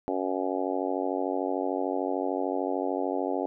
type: harmonic tone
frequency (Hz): 93.4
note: F#2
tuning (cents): +17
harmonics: 3 / 4 / 5 / 6 / 7 / 8 / 9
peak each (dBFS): -32 / -33 / -34 / -35 / -35 / -36 / -37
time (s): 0.08-3.46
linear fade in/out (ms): 0
effects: none